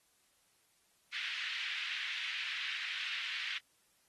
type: band-pass noise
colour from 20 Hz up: white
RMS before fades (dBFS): -40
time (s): 1.12-3.59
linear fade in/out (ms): 20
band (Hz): 1800 to 3200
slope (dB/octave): 24
effects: white hiss -72 dBFS RMS until 4.08 s + AAC 32 kbps